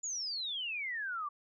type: exponential sweep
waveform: sine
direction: down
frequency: 7040 to 1137 Hz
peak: -35 dBFS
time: 0.03-1.29 s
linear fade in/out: 10 ms
effects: none